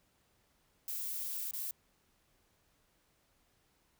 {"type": "noise with dropouts", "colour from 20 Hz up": "violet", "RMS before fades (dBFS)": -39, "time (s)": [0.88, 1.71], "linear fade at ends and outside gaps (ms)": 2, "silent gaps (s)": [1.511, 1.535], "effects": ["pink hiss -73 dBFS RMS until 3.99 s"]}